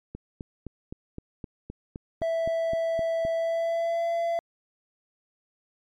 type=click train; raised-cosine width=3 ms; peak=-23 dBFS; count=13; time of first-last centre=0.15-3.251 s; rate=3.87 Hz
type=tone with pitch glide; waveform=triangle; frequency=659.3 to 675.9 Hz; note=E5 to E5; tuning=0 to +43 cents; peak=-22 dBFS; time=2.22-4.39 s; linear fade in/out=0 ms; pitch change=+43 cents; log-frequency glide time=3.34-4.07 s
effects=MP3 96 kbps